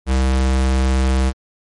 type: tone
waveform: square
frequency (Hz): 65.41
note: C2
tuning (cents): 0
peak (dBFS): -14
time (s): 0.06-1.33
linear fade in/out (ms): 50
effects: MP3 48 kbps